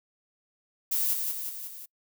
violet noise with echo, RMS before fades -27 dBFS, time 0.91-1.14 s, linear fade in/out 10 ms, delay 180 ms, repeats 4, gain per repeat -4 dB, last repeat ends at 1.86 s, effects noise-tail reverb RT60 0.1 s tail -26 dB re dry

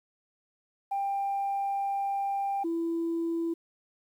sine tone pair in turn, 793 / 333.4 Hz, G5 / E4, +20 / +20 cents, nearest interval octave + minor third, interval 1500 cents, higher first, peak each -26 dBFS, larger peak neither, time 0.91-2.64 / 2.64-3.54 s, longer first, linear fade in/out 10 ms, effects tanh soft clip ceiling -24 dBFS + 10-bit

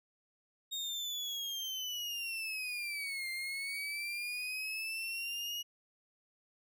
35% pulse linear two-way sweep, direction down then up, 3729 to 2093 to 2896 Hz, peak -35 dBFS, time 0.71-5.63 s, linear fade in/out 20 ms, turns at 3.3 s, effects none

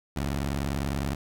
15% pulse tone with vibrato, 69.3 Hz, C#2, in tune, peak -21 dBFS, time 0.16-1.15 s, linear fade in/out 5 ms, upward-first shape sine, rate 20 Hz, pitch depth 300 cents each way, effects none

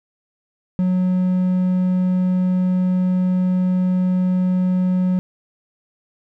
triangle tone, 183.2 Hz, F#3, 17 cents flat, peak -13 dBFS, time 0.79-5.19 s, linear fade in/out 0 ms, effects none

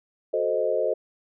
sine chord, F# diminished seventh, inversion none, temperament equal, 370 / 440 / 523.3 / 622.3 Hz, F#4 / A4 / C5 / Eb5, 0 / 0 / 0 / 0 cents, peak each -31 / -27 / -26 / -26 dBFS, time 0.33-0.94 s, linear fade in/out 10 ms, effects none

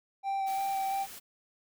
triangle tone with vibrato, 780 Hz, G5, 9 cents flat, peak -27 dBFS, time 0.23-1.07 s, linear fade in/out 50 ms, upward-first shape square, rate 2.9 Hz, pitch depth 10 cents each way
white noise, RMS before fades -46 dBFS, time 0.46-1.2 s, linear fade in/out 20 ms
effects none

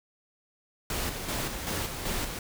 pink noise with tremolo, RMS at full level -31 dBFS, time 0.9-2.39 s, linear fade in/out 2 ms, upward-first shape square, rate 2.6 Hz, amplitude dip 45%, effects none

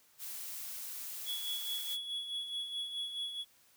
blue noise, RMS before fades -43 dBFS, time 0.18-1.98 s, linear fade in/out 50 ms
triangle tone with tremolo, 3371 Hz, G#7, 25 cents sharp, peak -33 dBFS, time 1.25-3.45 s, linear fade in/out 50 ms, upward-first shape sine, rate 4.7 Hz, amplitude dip 55%
effects white hiss -66 dBFS RMS until 3.76 s + high-pass 60 Hz 12 dB/octave

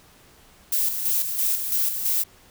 violet noise with tremolo, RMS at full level -22 dBFS, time 0.72-2.24 s, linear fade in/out 5 ms, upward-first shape square, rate 3 Hz, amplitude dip 50%, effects pink hiss -53 dBFS RMS until 2.5 s

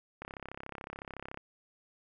click train, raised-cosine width 0.5 ms, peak -26 dBFS, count 40, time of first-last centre 0.22-1.374 s, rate 33.8 Hz, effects none

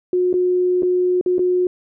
sine tone with dropouts, 361.9 Hz, F#4, 38 cents flat, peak -14 dBFS, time 0.13-1.67 s, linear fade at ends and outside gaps 2 ms, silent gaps 0.329-0.339 / 0.823-0.831 / 1.212-1.261 / 1.383-1.392 s, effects none

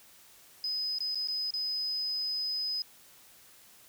sine tone with dropouts, 5030 Hz, D#8, 18 cents sharp, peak -30 dBFS, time 0.64-2.82 s, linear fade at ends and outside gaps 1 ms, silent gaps 0.985-1.005 / 1.147-1.155 / 1.274-1.284 / 1.506-1.538 s, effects white hiss -57 dBFS RMS until 3.88 s

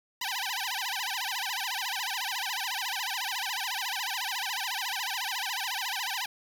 10% pulse tone with vibrato, 879 Hz, A5, 2 cents flat, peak -22 dBFS, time 0.21-6.26 s, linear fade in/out 5 ms, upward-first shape sine, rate 14 Hz, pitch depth 260 cents each way, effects 8-bit

